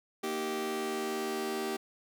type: chord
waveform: sawtooth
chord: Eb major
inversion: second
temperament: just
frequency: 233.3 / 311.1 / 388.9 Hz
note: Bb3 / Eb4 / G4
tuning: +2 / 0 / -14 cents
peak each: -35 / -36 / -30 dBFS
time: 0.23-1.77 s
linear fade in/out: 10 ms
effects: none